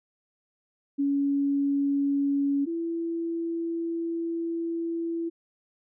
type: tone pair in turn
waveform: sine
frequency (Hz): 280.8 / 333.9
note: C#4 / E4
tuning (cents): +22 / +22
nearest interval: minor third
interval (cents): 300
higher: second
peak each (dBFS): -22 / -27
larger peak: first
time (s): 0.98-2.66 / 2.66-5.3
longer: second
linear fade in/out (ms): 20
effects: none